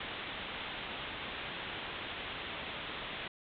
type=low-pass noise; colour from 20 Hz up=white; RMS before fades=-42 dBFS; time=0-3.28 s; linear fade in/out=5 ms; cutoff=3700 Hz; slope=96 dB/octave; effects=none